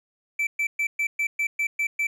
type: tone bursts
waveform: triangle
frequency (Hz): 2324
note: D7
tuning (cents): -19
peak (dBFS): -20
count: 9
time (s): 0.39-2.07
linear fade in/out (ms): 5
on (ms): 80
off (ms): 120
effects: none